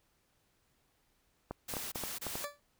clicks, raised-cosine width 1 ms, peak -24 dBFS, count 7, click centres 1.51 / 1.738 / 1.768 / 1.958 / 2.037 / 2.267 / 2.355 s
white noise bursts, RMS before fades -41 dBFS, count 3, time 1.68-2.452 s, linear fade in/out 10 ms, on 240 ms, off 26 ms
20% pulse tone with exponential decay, 580 Hz, D5, 22 cents flat, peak -29 dBFS, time 2.44-2.6 s, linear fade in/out 1 ms, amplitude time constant 34 ms
effects pink hiss -74 dBFS RMS until 2.79 s

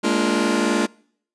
sawtooth chord, Bb dominant seventh, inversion third, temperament just, 209.8 / 233.1 / 291.4 / 349.6 Hz, Ab3 / Bb3 / D4 / F4, +18 / 0 / -13 / +2 cents, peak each -19 dBFS, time 0.03-0.87 s, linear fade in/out 20 ms, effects noise-tail reverb RT60 0.6 s tail -25 dB re dry + resampled to 22050 Hz

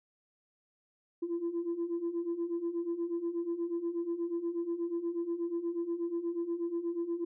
sine beating tone pair, 334.9 / 343.2 Hz, E4 / F4, +27 / -30 cents, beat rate 8.3 Hz, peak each -36 / -32 dBFS, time 1.22-7.25 s, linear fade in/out 10 ms, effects tanh soft clip ceiling -27 dBFS

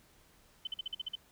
sine tone bursts, 3054 Hz, G7, 46 cents flat, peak -34 dBFS, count 8, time 0.65-1.155 s, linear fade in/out 5 ms, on 22 ms, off 47 ms, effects pink hiss -64 dBFS RMS until 1.31 s

